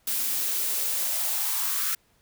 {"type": "noise with high-pass filter sweep", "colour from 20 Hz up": "blue", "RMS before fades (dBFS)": -27, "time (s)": [0.07, 1.95], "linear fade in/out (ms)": 5, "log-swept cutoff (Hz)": [210, 1400], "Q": 3.5, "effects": ["pink hiss -65 dBFS RMS until 2.21 s"]}